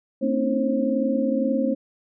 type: tone cluster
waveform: sine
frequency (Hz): 225.8 / 262.7 / 285 / 315.6 / 535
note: A3 / C4 / C#4 / D#4 / C5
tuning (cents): +45 / +7 / +48 / +25 / +38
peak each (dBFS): -25 / -24 / -29 / -32 / -25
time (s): 0.21-1.75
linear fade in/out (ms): 20
effects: none

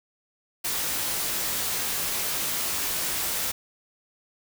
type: noise with comb filter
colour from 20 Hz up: white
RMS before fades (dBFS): -28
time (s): 0.64-3.52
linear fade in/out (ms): 10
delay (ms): 19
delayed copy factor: -0.55
effects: none

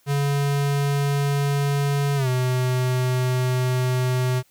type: tone with pitch glide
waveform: square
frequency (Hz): 141.7 to 126.97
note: C#3 to B2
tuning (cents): +38 to +48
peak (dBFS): -20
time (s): 0.06-4.43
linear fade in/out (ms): 50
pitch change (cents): -190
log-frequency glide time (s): 2.16-2.28
effects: white hiss -61 dBFS RMS until 4.5 s

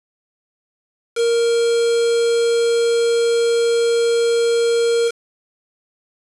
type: tone with quantisation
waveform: triangle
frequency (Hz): 466.2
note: A#4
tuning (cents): 0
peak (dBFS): -12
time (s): 1.15-5.12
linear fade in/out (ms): 50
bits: 4
effects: resampled to 24000 Hz

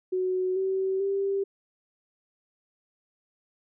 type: tone with pitch steps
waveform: sine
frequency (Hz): 370 / 381.7 / 393.8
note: F#4 / G4 / G4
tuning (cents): 0 / -46 / +8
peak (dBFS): -24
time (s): 0.12-1.44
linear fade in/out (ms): 10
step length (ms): 440
effects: none

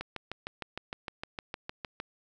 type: click train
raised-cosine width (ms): 0.3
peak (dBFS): -20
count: 14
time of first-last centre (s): 0.01-2.001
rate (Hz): 6.53
effects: none

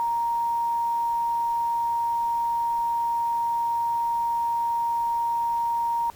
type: tone with quantisation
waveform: sine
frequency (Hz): 935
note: A#5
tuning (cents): +5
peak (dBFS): -22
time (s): 0-6.1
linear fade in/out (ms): 0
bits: 8
effects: pink hiss -51 dBFS RMS until 6.15 s

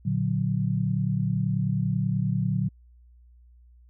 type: chord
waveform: sine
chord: Bb augmented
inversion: none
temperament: equal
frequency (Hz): 116.54 / 146.83 / 185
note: Bb2 / D3 / F#3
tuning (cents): 0 / 0 / 0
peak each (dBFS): -27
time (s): 0.05-2.69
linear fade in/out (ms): 10
effects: added 60 Hz sine -51 dBFS peak until 3.89 s

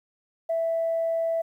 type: tone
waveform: sine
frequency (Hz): 660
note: E5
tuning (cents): +2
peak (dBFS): -22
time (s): 0.49-1.42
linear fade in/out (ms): 10
effects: tanh soft clip ceiling -18 dBFS + 10-bit

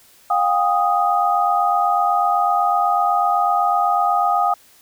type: tone cluster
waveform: sine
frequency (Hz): 712 / 800 / 1245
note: F5 / G5 / D#6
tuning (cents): +33 / +35 / +1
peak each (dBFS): -19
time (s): 0.3-4.54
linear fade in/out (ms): 5
effects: white hiss -51 dBFS RMS until 4.81 s

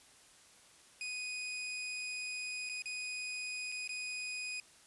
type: tone with dropouts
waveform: sawtooth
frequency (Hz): 2489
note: D#7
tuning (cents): 0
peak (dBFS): -35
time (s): 1.01-4.6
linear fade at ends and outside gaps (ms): 1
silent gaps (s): 2.691-2.696 / 2.821-2.857 / 3.718-3.722 / 3.876-3.892
effects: white hiss -61 dBFS RMS until 4.86 s + resampled to 24000 Hz

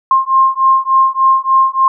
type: beating tone pair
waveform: sine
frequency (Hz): 1060 / 1063.4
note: C6 / C6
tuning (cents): +22 / +28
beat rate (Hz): 3.4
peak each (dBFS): -11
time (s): 0.11-1.88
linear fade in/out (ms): 2
effects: none

